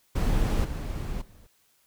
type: noise with level steps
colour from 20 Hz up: brown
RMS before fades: -24 / -32 / -51 dBFS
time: 0.15-1.47 s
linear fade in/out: 10 ms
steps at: 0.64 / 1.21 s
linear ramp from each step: 10 ms
effects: white hiss -66 dBFS RMS until 1.86 s